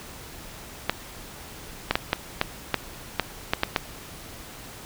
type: clicks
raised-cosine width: 0.3 ms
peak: -4 dBFS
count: 10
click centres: 0.896 / 1.91 / 1.955 / 2.131 / 2.414 / 2.743 / 3.197 / 3.535 / 3.634 / 3.762 s
effects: pink hiss -42 dBFS RMS until 4.85 s